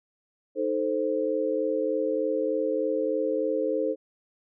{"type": "chord", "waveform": "sine", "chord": "A diminished", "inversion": "second", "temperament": "equal", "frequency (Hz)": [311.1, 440, 523.3], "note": ["Eb4", "A4", "C5"], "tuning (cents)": [0, 0, 0], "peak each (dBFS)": [-30, -28, -27], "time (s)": [0.55, 3.96], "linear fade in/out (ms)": 50, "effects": []}